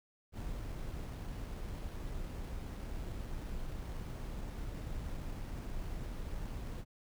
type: noise with sample-and-hold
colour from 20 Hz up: brown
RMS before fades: -41 dBFS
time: 0.32-6.85 s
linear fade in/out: 50 ms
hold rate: 7350 Hz
effects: none